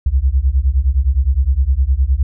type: beating tone pair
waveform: sine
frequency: 61.74 / 71.44 Hz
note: B1 / D2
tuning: 0 / -47 cents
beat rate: 9.7 Hz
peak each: -14 dBFS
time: 0.06-2.23 s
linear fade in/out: 5 ms
effects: none